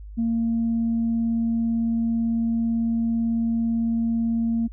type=tone; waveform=sine; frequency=229.5 Hz; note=A#3; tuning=27 cents flat; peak=-19 dBFS; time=0.17-4.68 s; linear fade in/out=20 ms; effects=tanh soft clip ceiling -16 dBFS + added 51 Hz sine -36 dBFS peak until 4.72 s